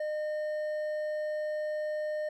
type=tone with hard clipping; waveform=sine; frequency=609 Hz; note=D#5; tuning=37 cents flat; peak=-32 dBFS; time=0-2.29 s; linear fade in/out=5 ms; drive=5 dB; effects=none